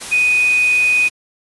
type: tone in noise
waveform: sine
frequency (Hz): 2489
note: D#7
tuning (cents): 0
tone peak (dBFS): -11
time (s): 0.11-1.09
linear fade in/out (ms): 20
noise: white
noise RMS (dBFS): -28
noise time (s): 0-1.1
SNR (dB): +14
effects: resampled to 24000 Hz